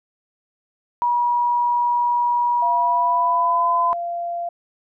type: tone with pitch glide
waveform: sine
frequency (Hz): 963 to 1013.2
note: B5 to B5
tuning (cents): -44 to +44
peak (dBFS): -16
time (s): 1.02-3.93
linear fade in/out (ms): 0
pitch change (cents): +88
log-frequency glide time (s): 2.66-3.69
type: tone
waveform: sine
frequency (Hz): 690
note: F5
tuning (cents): -21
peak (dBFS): -23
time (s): 2.62-4.49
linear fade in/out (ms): 5
effects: none